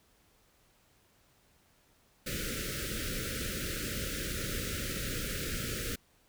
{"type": "band-stop noise", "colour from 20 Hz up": "pink", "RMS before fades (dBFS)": -36, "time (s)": [2.26, 5.96], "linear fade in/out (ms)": 10, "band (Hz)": [580, 1300], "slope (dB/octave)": 96, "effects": ["pink hiss -67 dBFS RMS until 6.28 s"]}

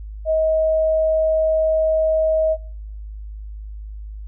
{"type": "tone", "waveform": "sine", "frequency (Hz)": 634, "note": "D#5", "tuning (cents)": 32, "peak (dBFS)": -15, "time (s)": [0.25, 2.57], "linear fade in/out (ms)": 50, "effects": ["noise-tail reverb RT60 0.7 s tail -26 dB re dry", "added 52 Hz sine -30 dBFS peak until 4.27 s"]}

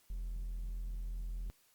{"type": "tone with hard clipping", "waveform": "triangle", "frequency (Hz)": 42.28, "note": "E1", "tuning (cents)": 45, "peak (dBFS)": -38, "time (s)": [0.1, 1.5], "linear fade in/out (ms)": 0, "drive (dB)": 5, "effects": ["white hiss -69 dBFS RMS until 1.74 s", "Opus 48 kbps"]}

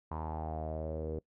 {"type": "tone with low-pass filter sweep", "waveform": "sawtooth", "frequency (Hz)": 78.7, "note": "D#2", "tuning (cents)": 20, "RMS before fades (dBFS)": -38, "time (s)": [0.11, 1.19], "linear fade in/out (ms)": 5, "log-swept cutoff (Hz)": [990, 450], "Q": 6.5, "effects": ["noise-tail reverb RT60 0.1 s tail -22 dB re dry"]}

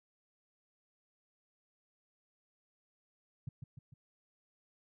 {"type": "tone with echo", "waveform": "sine", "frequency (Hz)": 130.81, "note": "C3", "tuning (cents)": 0, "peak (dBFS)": -36, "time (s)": [3.47, 3.49], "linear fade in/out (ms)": 5, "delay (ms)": 150, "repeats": 3, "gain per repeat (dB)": -5, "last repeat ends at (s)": 3.94, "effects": []}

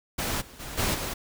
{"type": "noise with level steps", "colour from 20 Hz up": "pink", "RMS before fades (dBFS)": [-29, -48, -38, -26, -32], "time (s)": [0.18, 1.14], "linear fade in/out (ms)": 10, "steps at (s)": [0.4, 0.59, 0.77, 0.93], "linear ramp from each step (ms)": 20, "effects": []}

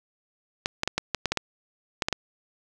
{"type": "clicks", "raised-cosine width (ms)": 0.2, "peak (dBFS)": -7, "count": 11, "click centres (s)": [0.659, 0.834, 0.876, 0.98, 1.147, 1.257, 1.32, 1.373, 2.022, 2.085, 2.127], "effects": []}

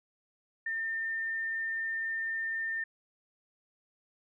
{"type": "tone", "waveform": "sine", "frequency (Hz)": 1806, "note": "A6", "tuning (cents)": 45, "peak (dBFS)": -31, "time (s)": [0.66, 2.84], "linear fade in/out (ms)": 5, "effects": []}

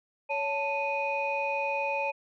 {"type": "tone cluster", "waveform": "sine", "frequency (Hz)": [559, 884, 2483], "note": ["C#5", "A5", "D#7"], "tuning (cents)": [14, 8, -4], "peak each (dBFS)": -31, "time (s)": [0.29, 2.12], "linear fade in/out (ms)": 20, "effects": ["tanh soft clip ceiling -19 dBFS"]}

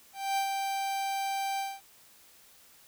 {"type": "tone with ADSR envelope", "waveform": "45% pulse", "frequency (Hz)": 784, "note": "G5", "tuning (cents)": 0, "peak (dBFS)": -26, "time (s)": [0.13, 1.81], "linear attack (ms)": 240, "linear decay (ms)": 91, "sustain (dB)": -4, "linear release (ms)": 220, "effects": ["white hiss -58 dBFS RMS until 2.87 s"]}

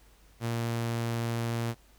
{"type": "tone", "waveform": "sawtooth", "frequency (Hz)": 116.54, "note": "A#2", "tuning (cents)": 0, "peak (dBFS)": -25, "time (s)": [0.4, 1.75], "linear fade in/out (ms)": 50, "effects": ["added 50 Hz sine -58 dBFS peak until 1.98 s", "pink hiss -62 dBFS RMS until 1.98 s"]}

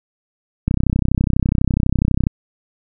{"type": "click train", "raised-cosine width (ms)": 5, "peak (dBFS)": -3, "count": 52, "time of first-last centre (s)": [0.68, 2.269], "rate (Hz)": 32.1, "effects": []}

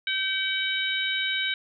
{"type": "harmonic tone with a mistuned harmonic", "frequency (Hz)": 761, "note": "F#5", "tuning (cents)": 48, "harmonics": [2, 3, 4, 5], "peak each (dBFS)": [-30, -30, -30, -30], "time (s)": [0.07, 1.54], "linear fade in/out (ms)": 2, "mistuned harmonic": 2, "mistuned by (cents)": 32, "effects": []}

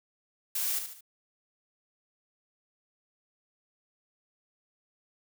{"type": "noise with echo", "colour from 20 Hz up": "blue", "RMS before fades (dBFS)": -31, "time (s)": [0.55, 0.79], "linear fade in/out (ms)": 5, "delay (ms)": 73, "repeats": 3, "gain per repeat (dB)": -7, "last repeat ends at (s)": 1.009, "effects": []}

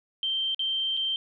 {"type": "tone with dropouts", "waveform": "sine", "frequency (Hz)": 3136, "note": "G7", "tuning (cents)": 0, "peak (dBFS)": -25, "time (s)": [0.23, 1.16], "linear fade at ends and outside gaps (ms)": 1, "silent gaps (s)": [[0.546, 0.593], [0.968, 0.972]], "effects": []}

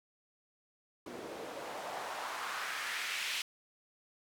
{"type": "noise with band-pass filter sweep", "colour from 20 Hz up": "white", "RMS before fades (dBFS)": -40, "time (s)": [1.06, 3.42], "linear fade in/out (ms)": 2, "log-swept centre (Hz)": [340, 2800], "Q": 1.7, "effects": []}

